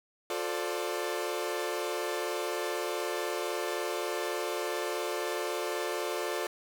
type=chord; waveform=sawtooth; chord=D minor seventh; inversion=first; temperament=equal with one note detuned; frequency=356.4 / 440 / 523.3 / 587.3 Hz; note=F4 / A4 / C5 / D5; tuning=+35 / 0 / 0 / 0 cents; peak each=-32 / -32 / -36 / -33 dBFS; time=0.3-6.47 s; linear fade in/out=2 ms; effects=none